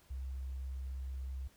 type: tone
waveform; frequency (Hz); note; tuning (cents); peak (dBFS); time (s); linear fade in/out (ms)
sine; 65.8; C2; +10; -38; 0.1-1.48; 10
effects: pink hiss -66 dBFS RMS until 1.56 s